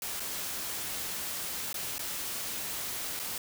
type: noise with dropouts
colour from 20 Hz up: white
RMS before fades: -36 dBFS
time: 0.02-3.38 s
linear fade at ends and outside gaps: 2 ms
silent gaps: 0.198-0.202 / 1.729-1.742 / 1.982-1.992 / 3.193-3.197 s
effects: none